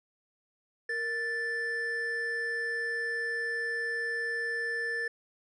triangle tone pair together, 466.2 / 1760 Hz, A#4 / A6, 0 / 0 cents, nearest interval octave + major seventh, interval 2300 cents, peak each -36 / -29 dBFS, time 0.89-5.08 s, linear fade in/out 5 ms, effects resampled to 22050 Hz

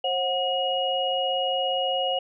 sine tone cluster, 535 / 732 / 2885 Hz, C5 / F#5 / F#7, +38 / -19 / -44 cents, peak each -27 dBFS, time 0.04-2.19 s, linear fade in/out 5 ms, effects none

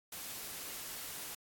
white noise, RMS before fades -44 dBFS, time 0.12-1.35 s, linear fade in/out 5 ms, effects AAC 64 kbps

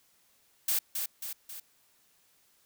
blue noise with echo, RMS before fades -28 dBFS, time 0.68-0.79 s, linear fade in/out 5 ms, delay 270 ms, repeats 3, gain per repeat -5 dB, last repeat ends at 1.6 s, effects white hiss -67 dBFS RMS until 2.65 s

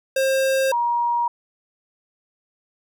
square / sine tone pair in turn, 533 / 949.7 Hz, C5 / A#5, +32 / +32 cents, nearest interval minor seventh, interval 1000 cents, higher second, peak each -18 dBFS, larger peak neither, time 0.16-0.72 / 0.72-1.28 s, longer neither, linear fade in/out 5 ms, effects none

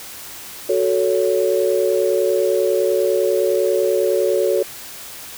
sine chord, F# minor, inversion none, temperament equal with one note detuned, 370 / 440 / 561.5 Hz, F#4 / A4 / C#5, 0 / 0 / +22 cents, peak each -19 dBFS, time 0.69-4.63 s, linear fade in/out 5 ms, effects white hiss -35 dBFS RMS until 5.37 s

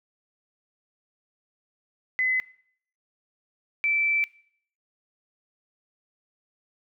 sine tone pair in turn, 2026 / 2327 Hz, B6 / D7, +44 / -17 cents, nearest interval major second, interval 239 cents, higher second, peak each -21 dBFS, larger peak neither, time 2.19-2.4 / 3.84-4.24 s, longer second, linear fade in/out 0 ms, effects noise-tail reverb RT60 0.6 s tail -21 dB re dry

